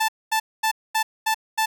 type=tone bursts; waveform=sawtooth; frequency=880 Hz; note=A5; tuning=in tune; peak=-15 dBFS; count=6; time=0-1.66 s; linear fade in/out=10 ms; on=85 ms; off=230 ms; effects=none